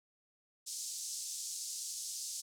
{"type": "band-pass noise", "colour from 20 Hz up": "white", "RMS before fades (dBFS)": -42, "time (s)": [0.66, 2.42], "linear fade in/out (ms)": 20, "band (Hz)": [4900, 8500], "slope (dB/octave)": 24, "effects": []}